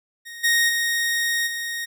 sawtooth tone with level steps, 1864.7 Hz, A#6, in tune, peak -32 / -13 / -17 / -23 dBFS, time 0.25-1.86 s, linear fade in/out 20 ms, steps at 0.43 / 0.68 / 1.46 s, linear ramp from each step 20 ms, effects none

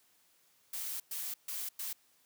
blue noise bursts at uneven times, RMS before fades -39 dBFS, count 4, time 0.73-1 / 1.11-1.34 / 1.48-1.69 / 1.79-1.93 s, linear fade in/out 5 ms, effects white hiss -69 dBFS RMS until 2.25 s + high-pass 80 Hz 12 dB/octave

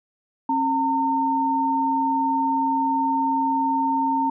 sine tone pair together, 270 / 910.7 Hz, C#4 / A#5, -45 / -41 cents, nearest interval octave + major sixth, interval 2104 cents, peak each -24 / -20 dBFS, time 0.49-4.3 s, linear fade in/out 5 ms, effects none

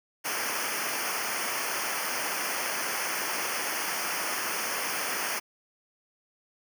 pink noise with comb filter, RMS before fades -31 dBFS, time 0.24-5.4 s, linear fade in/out 20 ms, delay 0.26 ms, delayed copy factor -0.9, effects high-pass 200 Hz 12 dB/octave

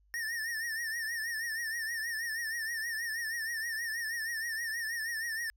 square tone with vibrato, 1818 Hz, A#6, 44 cents flat, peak -34 dBFS, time 0.14-5.5 s, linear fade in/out 0 ms, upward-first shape triangle, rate 6.3 Hz, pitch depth 96 cents each way, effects added 50 Hz sine -64 dBFS peak until 5.56 s

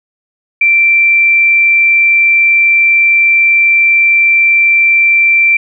sine tone, 2349 Hz, D7, in tune, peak -5 dBFS, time 0.61-5.57 s, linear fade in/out 5 ms, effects none

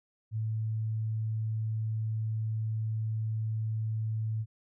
sine tone, 110 Hz, A2, in tune, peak -29 dBFS, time 0.31-4.46 s, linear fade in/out 50 ms, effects none

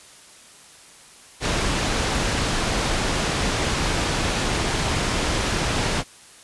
pink low-pass noise, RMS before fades -23 dBFS, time 1.4-6.04 s, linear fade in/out 50 ms, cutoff 7000 Hz, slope 12 dB/octave, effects white hiss -47 dBFS RMS until 6.43 s + resampled to 24000 Hz

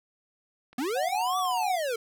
click train, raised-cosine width 0.3 ms, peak -35 dBFS, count 16, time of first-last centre 0.73-1.634 s, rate 16.6 Hz
square linear two-way sweep, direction up then down, 230.6 to 1174.7 to 439.3 Hz, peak -28 dBFS, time 0.78-1.96 s, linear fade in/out 5 ms, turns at 1.38 s
sine tone with pitch glide, 740 to 734.9 Hz, F#5 to F#5, 0 to -12 cents, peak -28 dBFS, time 0.95-1.78 s, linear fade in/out 20 ms, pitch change -12 cents, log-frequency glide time 1.05-1.48 s
effects none

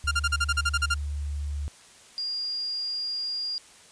sine tone with pitch glide, 73.42 to 72.62 Hz, D2 to D2, 0 to -19 cents, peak -28 dBFS, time 0.04-1.68 s, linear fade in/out 0 ms, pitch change -19 cents, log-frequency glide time 0.63-1.33 s
sawtooth tone bursts, 1396.9 Hz, F6, in tune, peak -18 dBFS, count 11, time 0.07-0.944 s, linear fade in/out 10 ms, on 44 ms, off 39 ms
sine tone, 4822 Hz, D8, 45 cents sharp, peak -28 dBFS, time 2.18-3.58 s, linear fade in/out 0 ms
effects white hiss -52 dBFS RMS until 3.91 s + resampled to 22050 Hz

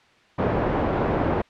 white low-pass noise, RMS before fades -23 dBFS, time 0.38-1.42 s, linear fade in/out 10 ms, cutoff 630 Hz, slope 12 dB/octave, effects white hiss -56 dBFS RMS until 1.49 s + low-pass 3000 Hz 12 dB/octave

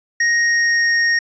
square tone with pitch glide, 1871 to 1859.1 Hz, A#6 to A#6, +6 to -5 cents, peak -14 dBFS, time 0.2-1.19 s, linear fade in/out 5 ms, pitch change -11 cents, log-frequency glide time 0.4-0.94 s, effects resampled to 16000 Hz

